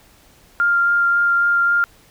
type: tone with vibrato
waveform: sine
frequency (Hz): 1396.9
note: F6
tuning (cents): 0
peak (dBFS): -13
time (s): 0.6-1.84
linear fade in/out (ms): 0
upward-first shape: sine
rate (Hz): 3.7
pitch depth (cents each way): 9
effects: pink hiss -51 dBFS RMS until 2.1 s